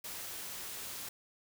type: noise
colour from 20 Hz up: white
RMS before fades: -43 dBFS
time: 0.04-1.09 s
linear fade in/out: 5 ms
effects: none